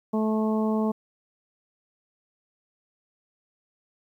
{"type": "harmonic tone", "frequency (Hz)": 217.5, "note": "A3", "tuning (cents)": -20, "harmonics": [1, 2, 3, 4, 5], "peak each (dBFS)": [-23, -29, -33, -35, -37], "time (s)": [0.13, 0.92], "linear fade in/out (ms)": 10, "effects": ["10-bit"]}